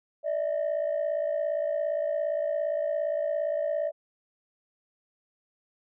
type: tone pair together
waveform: sine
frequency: 587.3 / 644.7 Hz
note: D5 / E5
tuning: 0 / -39 cents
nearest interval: major second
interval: 161 cents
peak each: -26 / -28 dBFS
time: 0.23-3.92 s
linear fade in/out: 50 ms
effects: tanh soft clip ceiling -22 dBFS